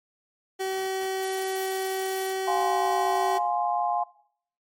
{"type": "tone", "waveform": "30% pulse", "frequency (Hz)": 380.9, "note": "G4", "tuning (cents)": -50, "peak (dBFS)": -24, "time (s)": [0.59, 3.39], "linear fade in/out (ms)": 20}
{"type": "noise", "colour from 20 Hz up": "blue", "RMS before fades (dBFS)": -39, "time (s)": [1.22, 2.33], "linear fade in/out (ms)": 10}
{"type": "chord", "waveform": "sine", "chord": "F minor", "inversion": "none", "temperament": "equal with one note detuned", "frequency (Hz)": [705.3, 830.6, 1046.5], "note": ["F5", "Ab5", "C6"], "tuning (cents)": [17, 0, 0], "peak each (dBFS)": [-26, -27, -30], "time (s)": [2.47, 4.04], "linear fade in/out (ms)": 10}
{"effects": ["noise-tail reverb RT60 0.6 s tail -20 dB re dry", "MP3 64 kbps"]}